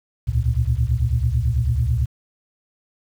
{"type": "tone cluster", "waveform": "sine", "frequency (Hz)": [66.3, 75.5, 112.6, 121.6], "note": ["C2", "D2", "A2", "B2"], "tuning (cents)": [23, 48, 40, -26], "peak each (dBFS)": -22, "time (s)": [0.27, 2.06], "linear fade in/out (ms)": 20, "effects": ["tanh soft clip ceiling -7 dBFS", "8-bit"]}